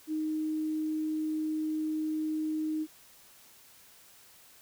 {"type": "tone", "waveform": "sine", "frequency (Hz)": 311, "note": "D#4", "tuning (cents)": -1, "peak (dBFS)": -29, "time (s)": [0.07, 2.87], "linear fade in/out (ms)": 50, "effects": ["white hiss -57 dBFS RMS until 4.61 s"]}